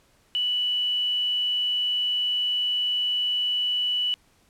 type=tone with quantisation; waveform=sine; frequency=2960 Hz; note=F#7; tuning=in tune; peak=-22 dBFS; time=0.35-4.14 s; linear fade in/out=0 ms; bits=8; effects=pink hiss -62 dBFS RMS until 4.49 s + low-pass 12000 Hz 12 dB/octave